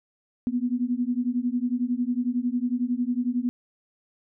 sine beating tone pair, 240 / 251 Hz, B3 / B3, -49 / +28 cents, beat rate 11 Hz, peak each -26 dBFS, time 0.47-3.49 s, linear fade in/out 0 ms, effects none

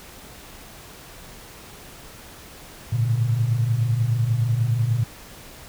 sine tone cluster, 106 / 116 / 142.5 Hz, G#2 / A#2 / C#3, +36 / -8 / +48 cents, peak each -28 / -19 / -28 dBFS, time 2.92-5.04 s, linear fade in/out 10 ms, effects pink hiss -43 dBFS RMS until 5.68 s

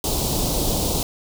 pink band-stop noise, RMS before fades -22 dBFS, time 0.04-1.03 s, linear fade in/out 2 ms, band 870 to 3500 Hz, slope 24 dB/octave, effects none

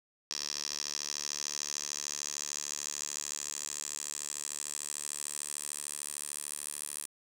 10% pulse tone with band-pass filter sweep, 73.42 Hz, D2, in tune, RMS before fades -39 dBFS, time 0.31-7.06 s, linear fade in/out 0 ms, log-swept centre 5500 to 9600 Hz, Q 4.7, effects none

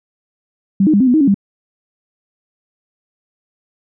sine tone with pitch steps, 195.4 / 309.3 / 202.3 / 261.2 / 246.2 / 313.5 / 277.1 / 198.6 Hz, G3 / D#4 / G#3 / C4 / B3 / D#4 / C#4 / G3, -5 / -10 / -45 / -3 / -5 / +13 / -1 / +23 cents, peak -8 dBFS, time 0.8-1.344 s, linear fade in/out 5 ms, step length 68 ms, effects none

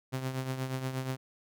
sawtooth tone with tremolo, 130.81 Hz, C3, in tune, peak -26 dBFS, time 0.12-1.17 s, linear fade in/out 20 ms, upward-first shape triangle, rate 8.4 Hz, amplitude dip 65%, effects none

